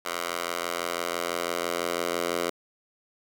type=tone with high-pass filter sweep; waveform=10% pulse; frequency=86 Hz; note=F2; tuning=26 cents flat; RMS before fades=-30 dBFS; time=0.05-2.5 s; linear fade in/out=5 ms; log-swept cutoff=840 to 460 Hz; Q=1; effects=none